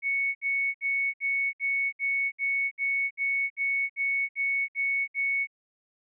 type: tone bursts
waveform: sine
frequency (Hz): 2217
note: C#7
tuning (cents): 0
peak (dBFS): -24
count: 14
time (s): 0.02-5.472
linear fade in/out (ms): 50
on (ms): 330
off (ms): 64
effects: none